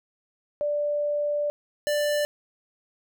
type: tone pair in turn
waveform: sine / square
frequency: 587.3 / 589.8 Hz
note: D5 / D5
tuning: 0 / +7 cents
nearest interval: unison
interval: 7 cents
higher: second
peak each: -23 dBFS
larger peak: neither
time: 0.61-1.5 / 1.87-2.25 s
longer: first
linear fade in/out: 0 ms
effects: none